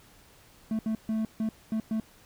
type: tone bursts at uneven times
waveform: triangle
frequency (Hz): 220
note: A3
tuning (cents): 0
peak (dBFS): -24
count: 6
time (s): 0.71-0.79 / 0.86-0.95 / 1.09-1.25 / 1.4-1.49 / 1.72-1.8 / 1.91-2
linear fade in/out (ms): 2
effects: pink hiss -57 dBFS RMS until 2.25 s